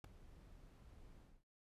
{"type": "noise with ADSR envelope", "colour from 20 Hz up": "brown", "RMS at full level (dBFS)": -39, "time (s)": [0.04, 1.44], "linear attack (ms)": 3, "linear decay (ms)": 7, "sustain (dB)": -21, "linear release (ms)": 230, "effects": ["resampled to 32000 Hz"]}